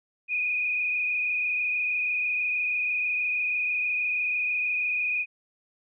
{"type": "tone with frequency modulation", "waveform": "sine", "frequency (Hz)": 2472, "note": "D#7", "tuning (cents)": -12, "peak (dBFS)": -24, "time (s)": [0.28, 5.26], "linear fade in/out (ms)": 50, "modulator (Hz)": 26.2, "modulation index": 2, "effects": []}